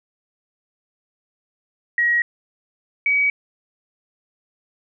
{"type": "tone pair in turn", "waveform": "sine", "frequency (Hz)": [1900, 2269], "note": ["A#6", "C#7"], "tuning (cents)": [33, 40], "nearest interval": "minor third", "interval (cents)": 307, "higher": "second", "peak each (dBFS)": [-15, -15], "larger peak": "neither", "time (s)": [[1.98, 2.22], [3.06, 3.3]], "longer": "neither", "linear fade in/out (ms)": 2, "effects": []}